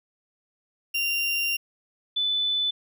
35% pulse / sine tone pair in turn, 2776 / 3498 Hz, F7 / A7, -11 / -11 cents, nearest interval major third, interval 400 cents, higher second, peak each -22 dBFS, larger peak neither, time 0.94-1.57 / 2.16-2.71 s, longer first, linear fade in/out 10 ms, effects none

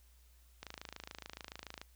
click train, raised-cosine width 0.2 ms, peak -27 dBFS, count 33, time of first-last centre 0.63-1.815 s, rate 27 Hz, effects added 60 Hz sine -61 dBFS peak until 1.95 s + white hiss -70 dBFS RMS until 1.95 s

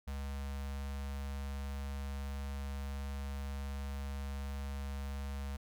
square tone with notch filter, 69.3 Hz, C#2, in tune, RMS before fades -40 dBFS, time 0.07-5.57 s, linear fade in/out 10 ms, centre 350 Hz, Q 1.5, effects none

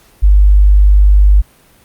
sine tone, 50 Hz, G1, 35 cents sharp, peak -3 dBFS, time 0.22-1.42 s, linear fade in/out 20 ms, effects pink hiss -47 dBFS RMS until 1.84 s + Opus 48 kbps

